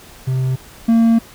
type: tone pair in turn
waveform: triangle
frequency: 130 / 228.6 Hz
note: C3 / A#3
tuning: -11 / -34 cents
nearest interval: minor seventh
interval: 977 cents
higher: second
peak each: -13 / -7 dBFS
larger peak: second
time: 0.27-0.56 / 0.88-1.19 s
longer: second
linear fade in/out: 10 ms
effects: pink hiss -41 dBFS RMS until 1.34 s